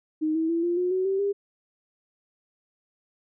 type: tone with pitch steps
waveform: sine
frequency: 311.1 / 322.6 / 334.6 / 347 / 359.8 / 373.2 / 387 / 401.4 Hz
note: D#4 / E4 / E4 / F4 / F#4 / F#4 / G4 / G4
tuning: 0 / -37 / +26 / -11 / -48 / +15 / -22 / +41 cents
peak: -22 dBFS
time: 0.21-1.33 s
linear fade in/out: 20 ms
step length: 140 ms
effects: none

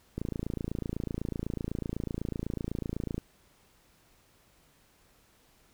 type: click train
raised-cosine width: 3 ms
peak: -20 dBFS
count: 85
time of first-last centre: 0.18-3.18 s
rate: 28 Hz
effects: pink hiss -64 dBFS RMS until 5.73 s

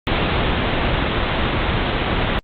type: low-pass noise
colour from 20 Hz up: pink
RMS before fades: -19 dBFS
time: 0.07-2.39 s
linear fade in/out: 0 ms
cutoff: 3800 Hz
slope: 96 dB/octave
effects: Opus 48 kbps

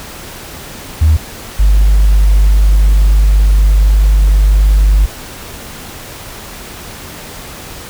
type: tone pair in turn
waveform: sine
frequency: 78 / 50.08 Hz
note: D#2 / G1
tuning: +5 / +38 cents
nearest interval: minor sixth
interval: 767 cents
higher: first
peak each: -3 dBFS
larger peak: neither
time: 1.01-1.17 / 1.59-5.06 s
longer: second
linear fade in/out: 10 ms
effects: tanh soft clip ceiling -2 dBFS + pink hiss -29 dBFS RMS until 7.89 s

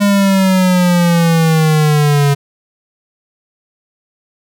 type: exponential sweep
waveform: square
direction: down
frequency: 204.1 to 140.7 Hz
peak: -9 dBFS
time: 0-2.35 s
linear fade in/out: 20 ms
effects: none

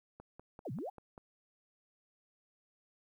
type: click train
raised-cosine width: 1 ms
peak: -36 dBFS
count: 6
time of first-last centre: 0.2-1.178 s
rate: 5.11 Hz
type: exponential two-way sweep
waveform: sine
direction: down then up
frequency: 880 to 110 to 880 Hz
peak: -38 dBFS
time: 0.65-0.9 s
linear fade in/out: 10 ms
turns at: 0.72 s
effects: 12-bit

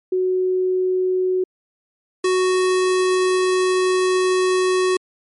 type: tone pair in turn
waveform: sine / square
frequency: 370 / 370 Hz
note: F#4 / F#4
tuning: 0 / 0 cents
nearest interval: unison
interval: 0 cents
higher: neither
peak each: -16 dBFS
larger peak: neither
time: 0.12-1.44 / 2.24-4.97 s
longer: second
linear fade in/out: 5 ms
effects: MP3 48 kbps

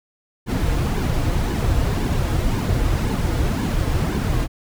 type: noise with flanger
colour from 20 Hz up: brown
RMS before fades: -20 dBFS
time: 0.46-4.48 s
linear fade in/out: 50 ms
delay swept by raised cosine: 1.5 to 5.3 ms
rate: 1.9 Hz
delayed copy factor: -0.6
effects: none

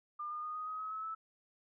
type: tone with pitch steps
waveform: sine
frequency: 1202 / 1216.7 / 1231.5 / 1246.5 / 1261.8 / 1277.2 / 1292.7 / 1308.5 Hz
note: D6 / D#6 / D#6 / D#6 / D#6 / D#6 / E6 / E6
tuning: +40 / -39 / -18 / +3 / +24 / +45 / -34 / -13 cents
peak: -38 dBFS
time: 0.19-1.15 s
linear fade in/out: 10 ms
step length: 120 ms
effects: none

